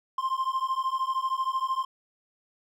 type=beating tone pair; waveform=triangle; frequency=1046.5 / 1059.5 Hz; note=C6 / C6; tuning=0 / +21 cents; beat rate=13 Hz; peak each=-27 dBFS; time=0.18-1.85 s; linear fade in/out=5 ms; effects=none